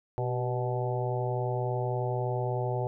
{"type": "harmonic tone with a mistuned harmonic", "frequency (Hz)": 123.47, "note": "B2", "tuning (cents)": 0, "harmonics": [1, 3, 4, 5, 6, 7], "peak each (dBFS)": [-30, -35, -36, -37, -38, -38], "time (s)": [0.18, 2.87], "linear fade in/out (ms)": 0, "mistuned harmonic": 3, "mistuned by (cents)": 51, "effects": []}